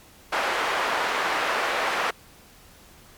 white band-pass noise, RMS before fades -25 dBFS, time 0.32-2.11 s, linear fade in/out 10 ms, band 520 to 1600 Hz, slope 12 dB/octave, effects pink hiss -51 dBFS RMS until 3.17 s + MP3 96 kbps

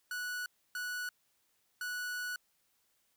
45% pulse tone bursts at uneven times, 1473 Hz, F#6, 8 cents flat, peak -36 dBFS, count 3, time 0.11-0.46 / 0.75-1.09 / 1.81-2.36 s, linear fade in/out 2 ms, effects white hiss -75 dBFS RMS until 3.16 s

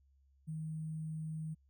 sine tone with sample-and-hold, 157.6 Hz, D#3, 23 cents sharp, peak -38 dBFS, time 0.47-1.55 s, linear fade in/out 20 ms, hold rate 8820 Hz, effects added 68 Hz sine -66 dBFS peak until 1.69 s

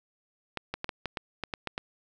clicks, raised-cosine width 0.3 ms, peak -16 dBFS, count 10, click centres 0.573 / 0.74 / 0.844 / 0.892 / 1.057 / 1.172 / 1.437 / 1.538 / 1.673 / 1.779 s, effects none

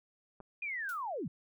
clicks, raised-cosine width 1 ms, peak -35 / -44 dBFS, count 2, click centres 0.403 / 0.408 s
sine linear sweep, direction down, 2480 to 120.6 Hz, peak -35 dBFS, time 0.62-1.28 s, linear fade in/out 5 ms
blue noise with exponential decay, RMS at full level -46 dBFS, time 0.89-1.05 s, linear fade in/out 1 ms, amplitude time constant 33 ms
effects none

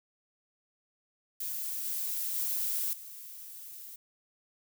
violet noise with level steps, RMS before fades -36 / -34 / -32 / -46 dBFS, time 1.4-3.96 s, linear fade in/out 5 ms, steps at 1.85 / 2.35 / 2.93 s, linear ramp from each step 2 ms, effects none

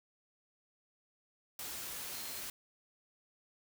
sine tone in noise, 4186 Hz, C8, in tune, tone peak -52 dBFS, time 2.13-2.4 s, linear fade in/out 2 ms, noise white, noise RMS -43 dBFS, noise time 1.59-2.5 s, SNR -12 dB, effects none

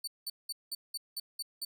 sawtooth tone bursts, 4503 Hz, C#8, 26 cents sharp, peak -32 dBFS, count 8, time 0.04-1.65 s, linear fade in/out 5 ms, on 35 ms, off 190 ms, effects none

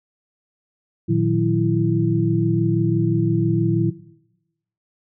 sine tone cluster, 115.4 / 154.5 / 180.5 / 332.2 Hz, A#2 / D#3 / F#3 / E4, -17 / -12 / -43 / +13 cents, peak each -21 dBFS, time 1.08-3.91 s, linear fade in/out 20 ms, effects noise-tail reverb RT60 0.9 s tail -18 dB re dry

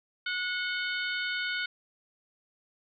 harmonic tone with a mistuned harmonic, 730 Hz, F#5, 24 cents flat, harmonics 2 / 3 / 4 / 5 / 6, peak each -32 / -36 / -38 / -40 / -42 dBFS, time 0.26-1.66 s, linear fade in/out 5 ms, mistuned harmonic 4, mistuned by +69 cents, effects none

